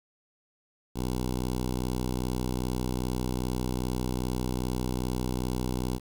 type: tone with notch filter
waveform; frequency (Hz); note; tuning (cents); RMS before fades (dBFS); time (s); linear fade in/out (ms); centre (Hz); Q
10% pulse; 62.5; B1; +21; -30; 0.94-6; 50; 1800; 0.7
effects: 8-bit